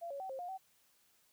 sine tone with pitch steps, 683 / 559 / 763 / 532 / 710 / 763 Hz, F5 / C#5 / G5 / C5 / F5 / G5, -39 / +14 / -47 / +29 / +28 / -47 cents, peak -40 dBFS, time 0.01-0.58 s, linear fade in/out 20 ms, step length 95 ms, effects white hiss -71 dBFS RMS until 1.32 s

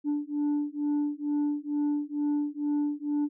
sine beating tone pair, 292 / 294.2 Hz, D4 / D4, -10 / +3 cents, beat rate 2.2 Hz, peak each -27 dBFS, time 0.04-3.29 s, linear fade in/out 50 ms, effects tanh soft clip ceiling -23 dBFS

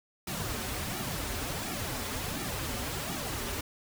pink noise with flanger, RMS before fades -35 dBFS, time 0.27-3.61 s, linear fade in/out 5 ms, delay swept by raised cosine 1.9 to 6.3 ms, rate 1.4 Hz, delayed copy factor -0.75, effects none

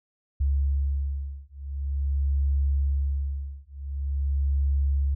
sine beating tone pair, 69.3 / 69.76 Hz, C#2 / C#2, 0 / +12 cents, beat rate 0.46 Hz, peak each -26 dBFS, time 0.4-5.15 s, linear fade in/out 10 ms, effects none

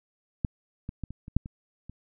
clicks, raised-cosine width 5 ms, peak -13 / -22 / -21 / -26 / -29 / -9 / -26 / -29 dBFS, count 8, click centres 0.448 / 0.891 / 1.037 / 1.106 / 1.281 / 1.366 / 1.459 / 1.896 s, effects none

